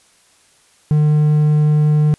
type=tone; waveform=triangle; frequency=150.9 Hz; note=D3; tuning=47 cents sharp; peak=-8 dBFS; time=0.91-2.14 s; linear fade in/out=0 ms; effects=white hiss -53 dBFS RMS until 2.18 s + resampled to 24000 Hz